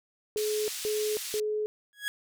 sine tone bursts, 425.5 Hz, G#4, 42 cents sharp, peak -27 dBFS, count 3, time 0.36-1.66 s, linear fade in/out 0 ms, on 320 ms, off 170 ms
pink band-pass noise, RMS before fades -37 dBFS, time 0.37-1.4 s, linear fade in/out 2 ms, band 3500 to 14000 Hz, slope 12 dB/octave
30% pulse tone with exponential growth, 1664 Hz, G#6, 3 cents sharp, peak -23 dBFS, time 1.93-2.08 s, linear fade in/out 0 ms, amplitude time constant 32 ms
effects none

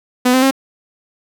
sawtooth tone with pitch steps, 250 / 259 / 268.3 Hz, B3 / C4 / C4, +21 / -17 / +44 cents, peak -6 dBFS, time 0.25-0.511 s, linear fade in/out 10 ms, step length 87 ms, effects none

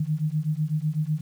sine beating tone pair, 149.8 / 157.8 Hz, D3 / D#3, +35 / +25 cents, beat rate 8 Hz, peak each -26 dBFS, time 0-1.21 s, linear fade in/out 5 ms, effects 9-bit

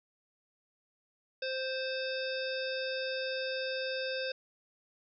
harmonic tone, 523.3 Hz, C5, in tune, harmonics 1 / 3 / 5 / 7 / 9 / 10, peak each -35 / -40 / -42 / -43 / -45 / -45 dBFS, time 1.42-4.32 s, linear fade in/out 5 ms, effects none

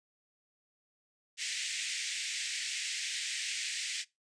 pink band-pass noise, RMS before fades -37 dBFS, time 1.37-4.05 s, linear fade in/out 50 ms, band 1900 to 8700 Hz, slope 48 dB/octave, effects noise-tail reverb RT60 0.2 s tail -21 dB re dry + resampled to 22050 Hz

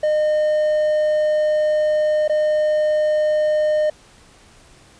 triangle tone with dropouts, 610 Hz, D#5, 34 cents flat, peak -13 dBFS, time 0.03-3.9 s, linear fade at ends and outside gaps 5 ms, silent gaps 2.279-2.295 s, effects pink hiss -49 dBFS RMS until 4.99 s + resampled to 22050 Hz

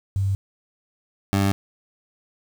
sine / 20% pulse tone pair in turn, 97.5 / 98.52 Hz, G2 / G2, -9 / +9 cents, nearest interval unison, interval 18 cents, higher second, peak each -19 / -13 dBFS, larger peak second, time 0.16-0.35 / 1.33-1.52 s, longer neither, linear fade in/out 0 ms, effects 8-bit

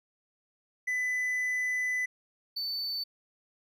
triangle tone pair in turn, 2000 / 4518 Hz, B6 / C#8, +21 / +32 cents, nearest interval octave + major second, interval 1411 cents, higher second, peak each -26 / -30 dBFS, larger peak first, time 0.87-2.06 / 2.56-3.04 s, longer first, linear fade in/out 10 ms, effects none

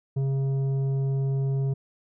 sine tone with tanh clipping, 135.9 Hz, C#3, 34 cents flat, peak -24 dBFS, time 0.16-1.74 s, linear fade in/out 10 ms, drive 8 dB, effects none

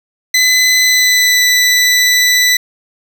20% pulse tone with pitch glide, 2014 to 1982.8 Hz, B6 to B6, +33 to +6 cents, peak -3 dBFS, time 0.34-2.57 s, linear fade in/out 5 ms, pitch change -27 cents, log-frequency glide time 0.81-1.43 s, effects none

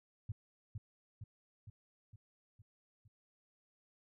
sine tone with echo, 106 Hz, G#2, 36 cents sharp, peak -36 dBFS, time 0.29-0.32 s, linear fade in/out 5 ms, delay 460 ms, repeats 6, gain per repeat -4 dB, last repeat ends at 3.08 s, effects none

